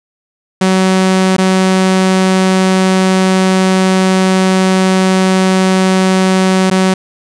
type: tone with dropouts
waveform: sawtooth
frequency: 188 Hz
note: F#3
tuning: 28 cents sharp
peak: -4 dBFS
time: 0.61-6.94 s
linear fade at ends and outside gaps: 5 ms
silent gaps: 1.367-1.382 / 6.701-6.711 s
effects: resampled to 22050 Hz + 7-bit